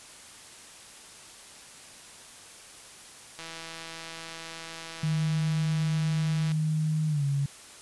click train, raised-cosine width 0.2 ms, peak -23 dBFS, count 514, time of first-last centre 3.39-6.518 s, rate 164 Hz
sine tone with pitch glide, 155.56 to 140.2 Hz, D#3 to C#3, 0 to +20 cents, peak -24 dBFS, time 5.03-7.46 s, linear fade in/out 5 ms, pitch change -180 cents, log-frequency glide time 7.08-7.24 s
effects white hiss -48 dBFS RMS until 7.81 s + resampled to 24000 Hz

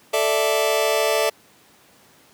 sawtooth chord, A suspended fourth, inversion none, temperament just, 440 / 586.7 / 660 Hz, A4 / D5 / E5, 0 / -2 / +2 cents, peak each -18 dBFS, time 0.13-1.3 s, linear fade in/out 10 ms, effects pink hiss -53 dBFS RMS until 2.33 s + high-pass 150 Hz 12 dB/octave

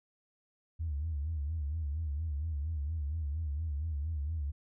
sine tone with vibrato, 76.2 Hz, D#2, 36 cents flat, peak -31 dBFS, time 0.79-4.52 s, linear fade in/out 20 ms, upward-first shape sine, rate 4.3 Hz, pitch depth 140 cents each way, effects tanh soft clip ceiling -27 dBFS

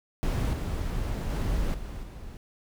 brown noise with level steps, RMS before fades -26 / -30 / -28 / -37 / -41 dBFS, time 0.23-2.37 s, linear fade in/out 0 ms, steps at 0.53 / 1.3 / 1.74 / 2.03 s, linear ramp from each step 2 ms, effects none

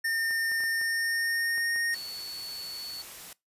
square tone with pitch glide, 1815 to 1852.1 Hz, A#6 to A#6, -47 to -12 cents, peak -27 dBFS, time 0.04-1.95 s, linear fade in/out 10 ms, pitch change +35 cents, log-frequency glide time 0.7-1.77 s
clicks, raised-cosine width 0.5 ms, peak -31 dBFS, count 7, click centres 0.309 / 0.516 / 0.605 / 0.637 / 0.814 / 1.58 / 1.761 s
white noise, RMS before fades -44 dBFS, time 1.93-3.33 s, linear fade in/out 2 ms
triangle tone, 4435 Hz, C#8, in tune, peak -35 dBFS, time 1.94-3.02 s, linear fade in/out 5 ms
effects noise-tail reverb RT60 0.2 s tail -23 dB re dry + resampled to 32000 Hz

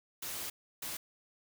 white noise bursts at uneven times, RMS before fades -40 dBFS, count 2, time 0.22-0.5 / 0.82-0.97 s, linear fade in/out 5 ms, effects none

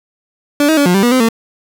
30% pulse tone with pitch steps, 289.8 / 316.6 / 285.5 / 178.4 / 195.5 / 241.3 / 257.3 / 227.5 Hz, D4 / D#4 / D4 / F3 / G3 / B3 / C4 / A#3, -23 / +30 / -49 / +37 / -4 / -40 / -29 / -42 cents, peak -6 dBFS, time 0.6-1.288 s, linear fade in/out 2 ms, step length 86 ms, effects none

